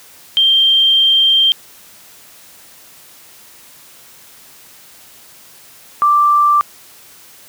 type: tone pair in turn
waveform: sine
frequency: 3165 / 1176 Hz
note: G7 / D6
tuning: +16 / +2 cents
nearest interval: octave + perfect fourth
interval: 1714 cents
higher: first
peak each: -8 dBFS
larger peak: neither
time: 0.37-1.52 / 6.02-6.61 s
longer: first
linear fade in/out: 0 ms
effects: white hiss -42 dBFS RMS until 7.48 s + high-pass 60 Hz 12 dB/octave